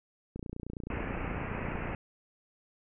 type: click train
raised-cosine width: 3 ms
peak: -26 dBFS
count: 46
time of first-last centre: 0.36-1.891 s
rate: 29.4 Hz
type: low-pass noise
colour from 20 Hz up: pink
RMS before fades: -37 dBFS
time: 0.9-1.95 s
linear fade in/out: 2 ms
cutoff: 2700 Hz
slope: 96 dB/octave
effects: none